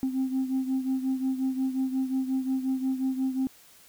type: beating tone pair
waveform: sine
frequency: 261.6 / 267.2 Hz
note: C4 / C4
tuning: 0 / +36 cents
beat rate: 5.6 Hz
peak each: -25 / -30 dBFS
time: 0.03-3.47 s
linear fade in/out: 0 ms
effects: tanh soft clip ceiling -21 dBFS + white hiss -55 dBFS RMS until 3.88 s